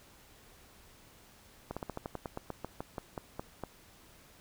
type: slowing click train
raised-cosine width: 1 ms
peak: -23 dBFS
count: 16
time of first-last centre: 1.71-3.637 s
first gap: 56 ms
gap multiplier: 1.11
effects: pink hiss -59 dBFS RMS until 4.4 s